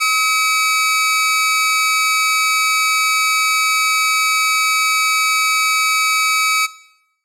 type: tone pair together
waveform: sawtooth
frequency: 1277.8 / 2284 Hz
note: D#6 / D7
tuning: +46 / -49 cents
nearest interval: minor seventh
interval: 1005 cents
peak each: -13 dBFS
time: 0-6.67 s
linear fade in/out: 20 ms
effects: noise-tail reverb RT60 0.8 s tail -18 dB re dry + low-pass 11000 Hz 12 dB/octave